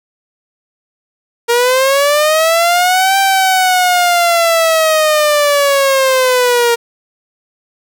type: linear two-way sweep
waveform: sawtooth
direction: up then down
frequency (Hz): 466.2 to 784 to 466.2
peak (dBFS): -5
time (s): 1.48-6.76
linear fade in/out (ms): 20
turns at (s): 3.18
effects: none